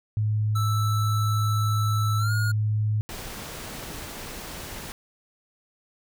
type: tone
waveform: sine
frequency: 106.9 Hz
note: A2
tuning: 49 cents flat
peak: -21 dBFS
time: 0.17-3.01 s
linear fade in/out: 0 ms
type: tone with pitch glide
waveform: square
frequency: 1318.5 to 1429.6 Hz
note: E6 to F6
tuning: 0 to +40 cents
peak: -29 dBFS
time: 0.55-2.52 s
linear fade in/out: 10 ms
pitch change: +140 cents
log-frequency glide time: 2.18-2.32 s
type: noise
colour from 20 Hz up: pink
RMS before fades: -37 dBFS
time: 3.09-4.92 s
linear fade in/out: 0 ms
effects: none